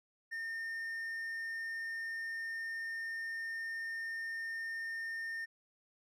triangle tone, 1819 Hz, A#6, 43 cents flat, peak -36 dBFS, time 0.31-5.46 s, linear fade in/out 20 ms, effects none

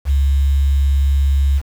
sine tone with quantisation, 69.3 Hz, C#2, in tune, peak -11 dBFS, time 0.05-1.62 s, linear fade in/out 50 ms, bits 6, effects none

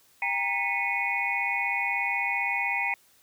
sine tone cluster, 798 / 934 / 1992 / 2187 / 2470 Hz, G5 / A#5 / B6 / C#7 / D#7, +31 / +3 / +14 / -24 / -13 cents, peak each -33 / -34 / -32 / -30 / -30 dBFS, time 0.22-2.94 s, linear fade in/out 2 ms, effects white hiss -61 dBFS RMS until 3.22 s

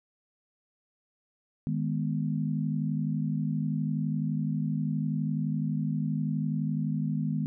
sine chord, G# minor, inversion second, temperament equal, 155.56 / 207.7 / 246.9 Hz, D#3 / G#3 / B3, 0 / 0 / 0 cents, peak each -29 / -32 / -33 dBFS, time 1.67-7.46 s, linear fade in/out 0 ms, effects none

